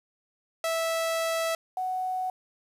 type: tone pair in turn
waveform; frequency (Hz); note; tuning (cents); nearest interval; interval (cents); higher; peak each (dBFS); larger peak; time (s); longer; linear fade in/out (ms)
sawtooth / sine; 656 / 742.7; E5 / F#5; -9 / +6; major second; 215; second; -22 / -27; first; 0.64-1.55 / 1.77-2.3; first; 2
effects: resampled to 32000 Hz + 9-bit